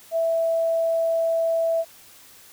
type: tone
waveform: sine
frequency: 659.3 Hz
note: E5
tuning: in tune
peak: -19 dBFS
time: 0.11-1.85 s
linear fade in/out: 50 ms
effects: white hiss -49 dBFS RMS until 2.52 s